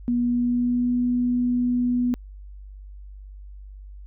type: tone with pitch glide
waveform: sine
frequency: 241.2 to 245.3 Hz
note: B3 to B3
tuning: -41 to -12 cents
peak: -19 dBFS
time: 0.08-2.14 s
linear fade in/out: 0 ms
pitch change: +29 cents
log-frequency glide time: 0.19-0.97 s
effects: added 49 Hz sine -38 dBFS peak until 4.06 s